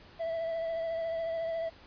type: tone with vibrato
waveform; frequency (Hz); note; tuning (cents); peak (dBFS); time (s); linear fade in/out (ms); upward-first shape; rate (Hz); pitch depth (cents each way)
triangle; 659.3; E5; 0; -29; 0.19-1.7; 20; triangle; 14; 27
effects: pink hiss -55 dBFS RMS until 1.86 s + resampled to 11025 Hz